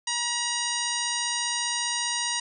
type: harmonic tone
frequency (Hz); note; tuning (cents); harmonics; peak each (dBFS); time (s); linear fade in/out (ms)
955; A#5; +42; 1 / 2 / 3 / 4 / 5 / 6 / 7 / 9; -34 / -34 / -34 / -34 / -34 / -34 / -34 / -34; 0.07-2.4; 5
effects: none